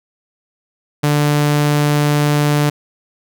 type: tone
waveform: sawtooth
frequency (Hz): 147.3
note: D3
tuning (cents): +6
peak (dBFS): -8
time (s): 1.03-2.7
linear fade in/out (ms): 10
effects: none